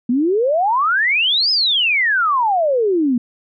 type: exponential two-way sweep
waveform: sine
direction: up then down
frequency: 231.5 to 5200 to 231.5 Hz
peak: -13 dBFS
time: 0.09-3.18 s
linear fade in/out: 5 ms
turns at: 1.51 s
effects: none